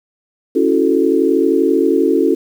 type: chord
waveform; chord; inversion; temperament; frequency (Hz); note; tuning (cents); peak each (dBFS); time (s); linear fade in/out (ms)
sine; F# minor seventh; second; equal; 277.2 / 329.6 / 370 / 440; C#4 / E4 / F#4 / A4; 0 / 0 / 0 / 0; -16; 0.55-2.35; 10
effects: 7-bit